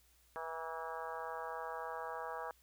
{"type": "harmonic tone with a mistuned harmonic", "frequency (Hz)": 163, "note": "E3", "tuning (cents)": -19, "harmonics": [3, 4, 5, 6, 7, 8, 9, 10], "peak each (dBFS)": [-47, -48, -47, -47, -48, -51, -55, -51], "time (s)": [0.36, 2.51], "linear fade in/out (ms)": 0, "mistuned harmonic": 6, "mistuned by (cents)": -30, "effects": ["added 60 Hz sine -70 dBFS peak until 2.62 s", "white hiss -70 dBFS RMS until 2.62 s"]}